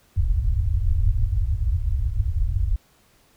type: low-pass noise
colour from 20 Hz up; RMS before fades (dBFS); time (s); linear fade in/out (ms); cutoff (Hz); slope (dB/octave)
pink; -21; 0.16-2.76; 2; 110; 96
effects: pink hiss -59 dBFS RMS until 3.36 s